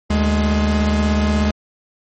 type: tone pair together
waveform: 45% pulse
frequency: 75.44 / 209.7 Hz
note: D2 / G#3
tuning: +47 / +17 cents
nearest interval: octave + tritone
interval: 1770 cents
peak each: -17 dBFS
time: 0.1-1.51 s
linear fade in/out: 5 ms
effects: low-pass 7000 Hz 12 dB/octave + MP3 32 kbps